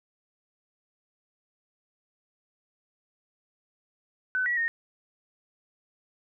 sine tone with pitch steps, 1510 / 1930 / 1847 Hz, F#6 / B6 / A#6, +35 / -40 / -16 cents, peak -24 dBFS, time 4.35-4.68 s, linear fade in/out 0 ms, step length 110 ms, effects none

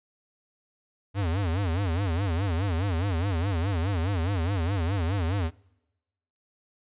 square tone with vibrato, 90.7 Hz, F#2, 34 cents flat, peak -25 dBFS, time 1.14-5.51 s, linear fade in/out 50 ms, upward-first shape sine, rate 4.8 Hz, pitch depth 210 cents each way, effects noise-tail reverb RT60 1.0 s tail -26 dB re dry + resampled to 8000 Hz

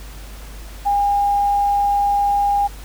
sine tone with quantisation, 810 Hz, G#5, 43 cents flat, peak -14 dBFS, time 0.85-2.68 s, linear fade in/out 20 ms, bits 7, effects added 50 Hz sine -33 dBFS peak until 2.84 s + pink hiss -41 dBFS RMS until 2.84 s

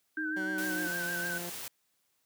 sine tone, 311.1 Hz, D#4, in tune, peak -35 dBFS, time 0.17-0.88 s, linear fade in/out 10 ms
sine tone with vibrato, 1545 Hz, G6, 26 cents flat, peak -33 dBFS, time 0.17-1.38 s, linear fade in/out 2 ms, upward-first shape sine, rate 6.6 Hz, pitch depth 56 cents each way
15% pulse tone with pitch glide, 190 to 174.23 Hz, F#3 to F3, +46 to -4 cents, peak -33 dBFS, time 0.36-1.5 s, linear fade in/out 10 ms, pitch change -150 cents, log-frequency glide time 0.63-0.94 s
white noise, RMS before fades -41 dBFS, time 0.58-1.68 s, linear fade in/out 2 ms
effects white hiss -75 dBFS RMS until 2.25 s + high-pass 80 Hz 12 dB/octave

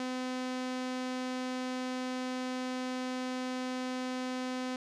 sawtooth tone with low-pass filter, 254.8 Hz, C4, 46 cents flat, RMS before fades -36 dBFS, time 0-4.76 s, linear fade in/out 2 ms, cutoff 6000 Hz, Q 0.97, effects none

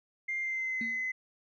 sine tone with pitch glide, 2100 to 2036 Hz, C7 to C7, +6 to -48 cents, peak -30 dBFS, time 0.28-1.12 s, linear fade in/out 10 ms, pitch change -54 cents, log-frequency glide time 0.41-0.85 s
sine tone with exponential decay, 229 Hz, A#3, 31 cents flat, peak -32 dBFS, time 0.81-1.09 s, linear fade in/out 2 ms, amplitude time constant 60 ms
effects tanh soft clip ceiling -26 dBFS

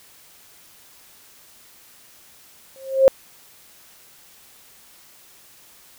sine tone with exponential growth, 534 Hz, C5, 35 cents sharp, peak -5 dBFS, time 2.76-3.08 s, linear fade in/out 0 ms, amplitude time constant 69 ms, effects white hiss -50 dBFS RMS until 5.98 s

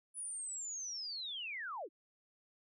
sine linear sweep, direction down, 10000 to 267 Hz, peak -40 dBFS, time 0.14-1.89 s, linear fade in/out 50 ms, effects none

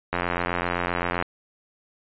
click train, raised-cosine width 0.5 ms, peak -9 dBFS, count 97, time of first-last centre 0.13-1.225 s, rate 87.7 Hz, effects resampled to 8000 Hz

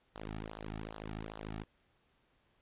sawtooth tone with flanger, 53.5 Hz, A1, 48 cents flat, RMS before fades -44 dBFS, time 0.15-1.64 s, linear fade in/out 10 ms, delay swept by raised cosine 0.41 to 2.01 ms, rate 2.5 Hz, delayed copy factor -0.9, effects pink hiss -73 dBFS RMS until 2.61 s + resampled to 8000 Hz

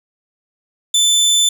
25% pulse tone, 3522 Hz, A7, 1 cent sharp, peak -7 dBFS, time 0.94-1.49 s, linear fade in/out 5 ms, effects none

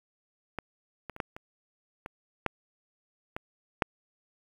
clicks, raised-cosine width 0.5 ms, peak -18 / -23 / -28 / -15 / -26 / -23 / -11 / -19 / -8 dBFS, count 9, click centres 0.587 / 1.097 / 1.164 / 1.202 / 1.365 / 2.061 / 2.463 / 3.365 / 3.822 s, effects 8-bit

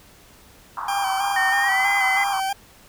pink band-pass noise, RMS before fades -29 dBFS, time 0.77-2.4 s, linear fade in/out 2 ms, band 890 to 1300 Hz, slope 48 dB/octave
40% pulse tone with vibrato, 784 Hz, G5, in tune, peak -21 dBFS, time 0.88-2.53 s, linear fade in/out 5 ms, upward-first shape square, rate 3.1 Hz, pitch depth 30 cents each way
sine tone with pitch glide, 1834 to 2035 Hz, A#6 to C7, -29 to -49 cents, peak -19 dBFS, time 1.36-2.24 s, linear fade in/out 5 ms, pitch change +180 cents, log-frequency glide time 1.6-1.82 s
effects pink hiss -50 dBFS RMS until 2.88 s

